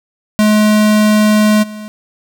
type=tone with level steps; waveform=square; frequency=212.5 Hz; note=G#3; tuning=40 cents sharp; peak=-8 / -26 dBFS; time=0.39-1.88 s; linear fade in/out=0 ms; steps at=1.62 s; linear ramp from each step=20 ms; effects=none